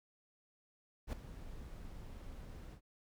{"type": "noise with ADSR envelope", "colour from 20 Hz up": "brown", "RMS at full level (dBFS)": -35, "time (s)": [1.07, 2.81], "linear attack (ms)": 59, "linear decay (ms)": 4, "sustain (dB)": -14, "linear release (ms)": 84, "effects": []}